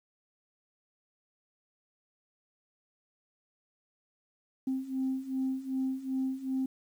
sine beating tone pair, 261.6 / 264.2 Hz, C4 / C4, 0 / +17 cents, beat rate 2.6 Hz, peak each -34 / -31 dBFS, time 4.67-6.66 s, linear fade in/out 5 ms, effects tanh soft clip ceiling -24 dBFS + 10-bit

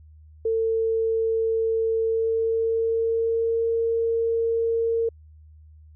sine tone with pitch glide, 450 to 458.4 Hz, A4 to A#4, +39 to -29 cents, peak -20 dBFS, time 0.45-5.09 s, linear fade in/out 5 ms, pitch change +32 cents, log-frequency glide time 2.06-3.67 s, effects added 77 Hz sine -46 dBFS peak until 5.95 s

